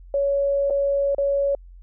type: tone with dropouts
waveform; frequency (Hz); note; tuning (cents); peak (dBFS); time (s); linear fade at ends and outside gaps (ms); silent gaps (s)
sine; 560; C#5; +18; -18; 0.14-1.55; 2; 0.7-0.706 / 1.148-1.182
effects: added 44 Hz sine -41 dBFS peak until 1.82 s